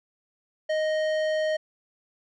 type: tone with tanh clipping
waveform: triangle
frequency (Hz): 622.3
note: D#5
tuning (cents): 0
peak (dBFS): -25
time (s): 0.69-1.57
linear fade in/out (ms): 10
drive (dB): 18
effects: none